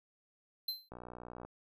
square tone with exponential decay, 4100 Hz, C8, 36 cents flat, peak -32 dBFS, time 0.68-0.89 s, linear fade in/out 5 ms, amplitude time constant 44 ms
click train, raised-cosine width 1 ms, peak -33 dBFS, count 33, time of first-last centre 0.92-1.45 s, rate 60.4 Hz
effects none

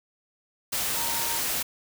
sine tone in noise, 928 Hz, A#5, 8 cents flat, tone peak -35 dBFS, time 0.96-1.39 s, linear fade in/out 10 ms, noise white, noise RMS -28 dBFS, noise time 0.72-1.63 s, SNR -10 dB, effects none

